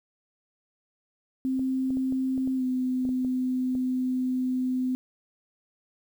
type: tone with pitch glide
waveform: sine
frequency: 261.6 to 255.3 Hz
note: C4 to C4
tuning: 0 to -42 cents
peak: -24 dBFS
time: 1.45-4.95 s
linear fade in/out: 0 ms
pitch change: -42 cents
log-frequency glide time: 2.56-2.63 s
type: clicks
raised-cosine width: 2 ms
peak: -28 dBFS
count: 10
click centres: 1.594 / 1.905 / 1.971 / 2.124 / 2.378 / 2.475 / 3.052 / 3.091 / 3.248 / 3.752 s
effects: 9-bit